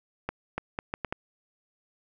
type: accelerating click train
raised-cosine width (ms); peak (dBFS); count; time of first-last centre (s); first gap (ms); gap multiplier
0.5; -15; 6; 0.29-1.125; 290; 0.72
effects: none